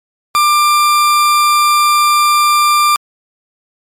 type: tone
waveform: 40% pulse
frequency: 1189 Hz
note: D6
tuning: 21 cents sharp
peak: -7 dBFS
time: 0.35-2.96 s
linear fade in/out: 0 ms
effects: MP3 64 kbps